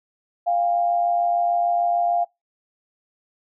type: tone pair together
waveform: sine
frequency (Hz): 698.5 / 805.2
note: F5 / G5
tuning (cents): 0 / +46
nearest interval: major second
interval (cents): 246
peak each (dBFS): -18 / -27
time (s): 0.46-2.25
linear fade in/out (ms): 20
effects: noise-tail reverb RT60 0.2 s tail -25 dB re dry